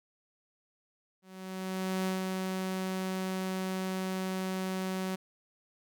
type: tone with ADSR envelope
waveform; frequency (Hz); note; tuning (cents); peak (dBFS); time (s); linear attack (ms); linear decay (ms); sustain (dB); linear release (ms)
sawtooth; 187.8; F#3; +26; -25; 1.22-5.16; 840; 140; -3; 11
effects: none